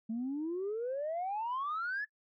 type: exponential sweep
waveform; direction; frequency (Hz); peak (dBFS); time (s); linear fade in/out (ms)
sine; up; 217.8 to 1748; -32; 0.09-2.05; 10
effects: noise-tail reverb RT60 0.1 s tail -21 dB re dry + tanh soft clip ceiling -30 dBFS